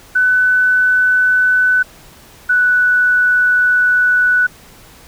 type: tone pair in turn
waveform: sine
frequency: 1500 / 1482.8 Hz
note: F#6 / F#6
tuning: +23 / +3 cents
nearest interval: unison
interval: 20 cents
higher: first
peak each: -9 dBFS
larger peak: neither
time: 0.15-1.83 / 2.49-4.47 s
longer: second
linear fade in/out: 10 ms
effects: pink hiss -42 dBFS RMS until 5.07 s